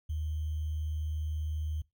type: tone with sample-and-hold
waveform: sine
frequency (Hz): 77.3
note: D#2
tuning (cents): -11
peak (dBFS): -31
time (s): 0.09-1.82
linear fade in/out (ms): 10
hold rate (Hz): 3150
effects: noise-tail reverb RT60 0.2 s tail -22 dB re dry